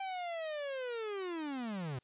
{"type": "linear sweep", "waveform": "45% pulse", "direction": "down", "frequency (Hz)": [784, 120], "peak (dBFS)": -37, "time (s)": [0, 1.99], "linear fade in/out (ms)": 5, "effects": ["white hiss -75 dBFS RMS until 2.03 s", "resampled to 8000 Hz"]}